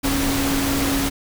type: tone in noise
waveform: sine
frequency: 275.7 Hz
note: C#4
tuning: 9 cents flat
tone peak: -21 dBFS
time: 0.03-1.1 s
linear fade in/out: 20 ms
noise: pink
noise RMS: -23 dBFS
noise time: 0.03-1.1 s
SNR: -1 dB
effects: none